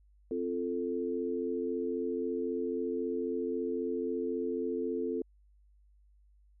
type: chord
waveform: sine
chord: F major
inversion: second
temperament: equal with one note detuned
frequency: 261.6 / 345.4 / 440 Hz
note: C4 / F4 / A4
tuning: 0 / -19 / 0 cents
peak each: -36 / -36 / -34 dBFS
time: 0.31-5.22 s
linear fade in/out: 2 ms
effects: added 50 Hz sine -60 dBFS peak until 6.6 s